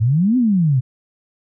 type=exponential two-way sweep; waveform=sine; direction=up then down; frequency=103.6 to 261.6 to 121 Hz; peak=-12 dBFS; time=0-0.81 s; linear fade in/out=20 ms; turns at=0.37 s; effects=none